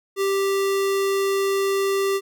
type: tone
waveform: square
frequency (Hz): 392.2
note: G4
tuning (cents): +1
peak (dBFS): -20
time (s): 0.16-2.21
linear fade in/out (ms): 50
effects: none